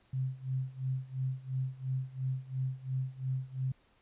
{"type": "tone with tremolo", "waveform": "sine", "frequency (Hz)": 130.9, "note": "C3", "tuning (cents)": 1, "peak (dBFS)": -29, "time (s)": [0.13, 3.72], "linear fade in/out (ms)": 5, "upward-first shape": "sine", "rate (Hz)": 2.9, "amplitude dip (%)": 90, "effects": ["pink hiss -68 dBFS RMS until 4.01 s", "resampled to 8000 Hz"]}